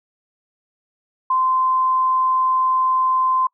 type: tone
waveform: sine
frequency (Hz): 1036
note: C6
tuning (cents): -17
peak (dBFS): -15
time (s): 1.3-3.47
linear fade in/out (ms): 5
effects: noise-tail reverb RT60 0.1 s tail -26 dB re dry